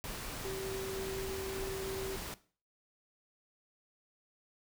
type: tone in noise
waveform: sine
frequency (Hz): 384.9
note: G4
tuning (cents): -32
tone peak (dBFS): -38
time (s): 0.45-2.16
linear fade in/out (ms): 0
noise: pink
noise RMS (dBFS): -42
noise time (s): 0.04-2.34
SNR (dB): +1
effects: noise-tail reverb RT60 0.4 s tail -17 dB re dry